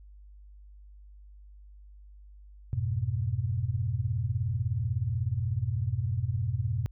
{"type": "chord", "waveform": "sine", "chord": "F diminished", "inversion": "none", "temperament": "equal", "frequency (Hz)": [87.31, 103.83, 123.47], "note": ["F2", "Ab2", "Cb3"], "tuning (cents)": [0, 0, 0], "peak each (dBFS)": [-33, -31, -30], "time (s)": [2.73, 6.86], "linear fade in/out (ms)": 0, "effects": ["added 50 Hz sine -48 dBFS peak until 6.91 s"]}